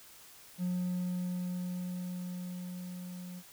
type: tone with level ramp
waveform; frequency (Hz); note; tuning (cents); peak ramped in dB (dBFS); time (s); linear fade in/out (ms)
triangle; 179.9; F#3; -48; -27 to -40; 0.58-3.43; 50
effects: tanh soft clip ceiling -24 dBFS + white hiss -55 dBFS RMS until 3.52 s